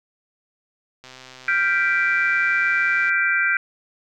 click train, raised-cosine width 0.2 ms, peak -24 dBFS, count 266, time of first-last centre 1.04-3.094 s, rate 129 Hz
sine chord, G dominant seventh, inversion third, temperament equal, 1396.9 / 1568 / 1975.5 / 2349 Hz, F6 / G6 / B6 / D7, 0 / 0 / 0 / 0 cents, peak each -24 / -20 / -25 / -23 dBFS, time 1.48-3.57 s, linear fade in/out 2 ms
effects none

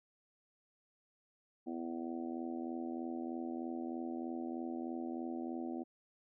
harmonic tone, 83.2 Hz, E2, 17 cents sharp, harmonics 3 / 4 / 5 / 6 / 7 / 8 / 9, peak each -41 / -42 / -55 / -57 / -53 / -54 / -50 dBFS, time 1.66-5.84 s, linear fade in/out 20 ms, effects none

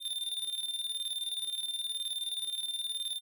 square tone with tremolo, 3599 Hz, A7, 38 cents sharp, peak -32 dBFS, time 0-3.21 s, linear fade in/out 50 ms, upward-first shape square, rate 19 Hz, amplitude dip 60%, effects none

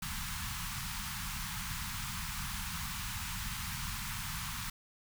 pink band-stop noise, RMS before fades -39 dBFS, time 0.02-4.7 s, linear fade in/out 5 ms, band 210 to 900 Hz, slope 48 dB/octave, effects none

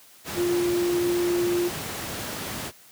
sine tone in noise, 350 Hz, F4, 4 cents sharp, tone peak -21 dBFS, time 0.35-1.71 s, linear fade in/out 50 ms, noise pink, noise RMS -32 dBFS, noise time 0.24-2.72 s, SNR +8 dB, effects white hiss -52 dBFS RMS until 2.91 s + high-pass 100 Hz 12 dB/octave

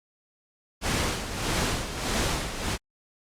pink noise with tremolo, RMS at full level -25 dBFS, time 0.81-2.78 s, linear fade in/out 50 ms, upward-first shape sine, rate 1.6 Hz, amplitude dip 65%, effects low-pass 9000 Hz 12 dB/octave + Opus 48 kbps

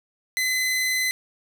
sawtooth tone, 2030 Hz, B6, 47 cents sharp, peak -18 dBFS, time 0.37-1.11 s, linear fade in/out 0 ms, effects none

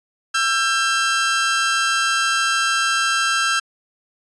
sawtooth tone pair together, 1340 / 1593.5 Hz, E6 / G6, +28 / +28 cents, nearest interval minor third, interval 300 cents, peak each -16 dBFS, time 0.34-3.6 s, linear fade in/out 10 ms, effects resampled to 22050 Hz

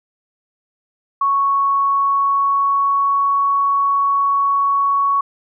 sine tone with pitch glide, 1108.7 to 1115.8 Hz, C#6 to C#6, 0 to +11 cents, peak -13 dBFS, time 1.21-5.21 s, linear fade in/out 5 ms, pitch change +11 cents, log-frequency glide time 1.69-3.44 s, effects none

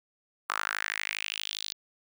sawtooth tone with high-pass filter sweep, 52.4 Hz, G#1, 16 cents sharp, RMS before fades -34 dBFS, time 0.49-1.73 s, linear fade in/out 5 ms, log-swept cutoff 1200 to 4200 Hz, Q 3.9, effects none

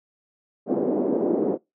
white band-pass noise, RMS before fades -23 dBFS, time 0.66-1.58 s, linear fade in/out 50 ms, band 240 to 460 Hz, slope 24 dB/octave, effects noise-tail reverb RT60 0.2 s tail -23 dB re dry

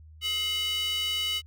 square tone with high-pass filter, 424.1 Hz, G#4, 36 cents sharp, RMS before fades -29 dBFS, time 0.21-1.42 s, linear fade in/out 50 ms, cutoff 2800 Hz, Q 6.1, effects added 78 Hz sine -47 dBFS peak until 1.46 s

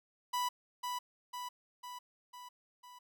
45% pulse tone with echo, 987.8 Hz, B5, in tune, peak -32 dBFS, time 0.33-0.49 s, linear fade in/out 10 ms, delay 500 ms, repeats 5, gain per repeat -4 dB, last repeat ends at 2.99 s, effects none

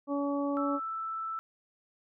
harmonic tone, 283.4 Hz, C#4, 38 cents sharp, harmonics 1 / 2 / 3 / 4, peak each -30 / -34 / -41 / -39 dBFS, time 0.07-0.8 s, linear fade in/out 50 ms
sine tone with vibrato, 1322 Hz, E6, 5 cents sharp, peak -33 dBFS, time 0.57-1.39 s, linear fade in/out 0 ms, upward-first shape triangle, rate 20 Hz, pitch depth 13 cents each way
effects none

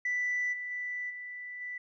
sine tone with level steps, 1979 Hz, B6, 3 cents sharp, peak -27 / -35 / -33 / -39 / -36 dBFS, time 0.05-1.78 s, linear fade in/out 5 ms, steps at 0.52 / 0.7 / 1.09 / 1.6 s, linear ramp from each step 20 ms, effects tanh soft clip ceiling -25 dBFS

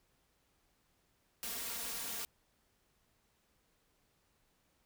white noise with comb filter, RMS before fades -41 dBFS, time 1.43-2.25 s, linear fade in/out 0 ms, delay 4.3 ms, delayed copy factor +0.95, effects pink hiss -75 dBFS RMS until 4.85 s

